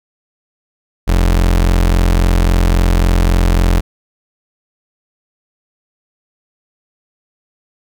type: tone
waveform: 35% pulse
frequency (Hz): 43.65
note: F1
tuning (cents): 0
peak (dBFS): -7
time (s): 1.07-3.81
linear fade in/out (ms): 20
effects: none